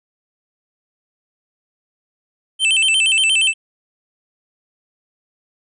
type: tone with vibrato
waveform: square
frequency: 2871 Hz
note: F7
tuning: 47 cents sharp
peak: -13 dBFS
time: 2.59-3.54 s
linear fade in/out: 50 ms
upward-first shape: square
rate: 8.5 Hz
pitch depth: 140 cents each way
effects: resampled to 24000 Hz